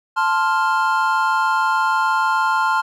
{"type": "chord", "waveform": "triangle", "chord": "F major", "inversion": "first", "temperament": "equal", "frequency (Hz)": [880, 1046.5, 1396.9], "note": ["A5", "C6", "F6"], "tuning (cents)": [0, 0, 0], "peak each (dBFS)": -18, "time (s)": [0.16, 2.82], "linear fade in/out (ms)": 20, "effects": []}